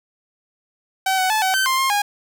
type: tone with pitch steps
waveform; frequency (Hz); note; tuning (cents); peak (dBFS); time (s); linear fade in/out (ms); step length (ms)
sawtooth; 763 / 748 / 867 / 757 / 1542 / 1051 / 1065 / 819; G5 / F#5 / A5 / F#5 / G6 / C6 / C6 / G#5; -47 / +19 / -26 / +39 / -29 / +7 / +30 / -24; -13; 1.06-2.02; 5; 120
effects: none